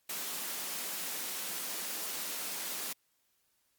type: high-pass noise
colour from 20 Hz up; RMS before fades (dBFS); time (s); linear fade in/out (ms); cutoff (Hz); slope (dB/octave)
white; -38; 0.09-2.93; 5; 160; 96
effects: white hiss -75 dBFS RMS until 3.78 s + Opus 48 kbps